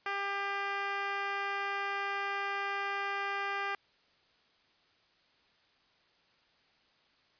10% pulse tone with band-pass filter, 398.4 Hz, G4, 28 cents sharp, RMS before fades -35 dBFS, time 0.06-3.75 s, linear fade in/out 2 ms, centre 1500 Hz, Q 0.54, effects white hiss -68 dBFS RMS until 7.39 s + resampled to 11025 Hz

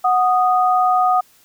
sine tone pair together, 737 / 1239.5 Hz, F#5 / D#6, -7 / -7 cents, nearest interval major sixth, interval 900 cents, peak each -14 / -17 dBFS, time 0.04-1.21 s, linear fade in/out 10 ms, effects white hiss -53 dBFS RMS until 1.44 s

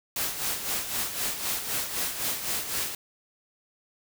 white noise with tremolo, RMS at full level -28 dBFS, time 0.16-2.95 s, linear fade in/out 2 ms, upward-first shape sine, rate 3.9 Hz, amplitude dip 60%, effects none

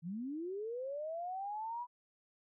sine linear sweep, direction up, 154.6 to 987.8 Hz, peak -38 dBFS, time 0.02-1.87 s, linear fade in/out 50 ms, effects none

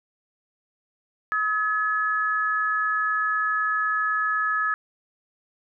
sine tone pair together, 1278 / 1705.9 Hz, D#6 / G#6, +46 / +46 cents, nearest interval perfect fourth, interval 500 cents, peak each -24 dBFS, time 1.32-4.74 s, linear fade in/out 0 ms, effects none

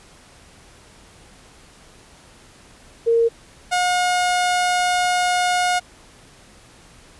sine / sawtooth tone pair in turn, 461.9 / 719.8 Hz, A#4 / F#5, -16 / -48 cents, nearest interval minor sixth, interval 768 cents, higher second, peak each -13 dBFS, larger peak neither, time 3.06-3.29 / 3.71-5.8 s, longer second, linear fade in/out 20 ms, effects pink hiss -48 dBFS RMS until 7.19 s + resampled to 24000 Hz

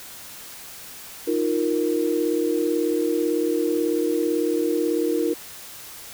sine chord, Eb suspended second, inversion none, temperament equal, 311.1 / 349.2 / 466.2 Hz, Eb4 / F4 / Bb4, 0 / 0 / 0 cents, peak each -24 dBFS, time 1.27-5.34 s, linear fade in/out 10 ms, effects white hiss -40 dBFS RMS until 6.13 s

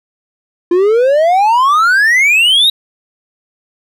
triangle exponential sweep, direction up, 341.2 to 3868 Hz, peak -5 dBFS, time 0.71-2.7 s, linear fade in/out 5 ms, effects none

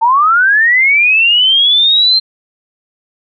sine linear sweep, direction up, 880 to 4171 Hz, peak -6 dBFS, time 0.01-2.2 s, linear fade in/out 20 ms, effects none

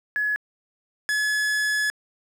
sine / 45% pulse tone pair in turn, 1695 / 1703.7 Hz, G#6 / G#6, +35 / +44 cents, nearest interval unison, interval 9 cents, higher second, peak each -21 dBFS, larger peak neither, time 0.16-0.36 / 1.09-1.9 s, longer second, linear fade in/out 0 ms, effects low-pass 11000 Hz 12 dB/octave + 8-bit

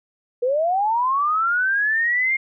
sine linear sweep, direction up, 472 to 2142 Hz, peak -17 dBFS, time 0.42-2.37 s, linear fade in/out 10 ms, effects none

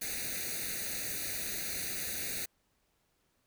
white noise with comb filter, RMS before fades -37 dBFS, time 0.01-2.46 s, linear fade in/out 10 ms, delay 0.47 ms, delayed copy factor +1, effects pink hiss -75 dBFS RMS until 3.46 s

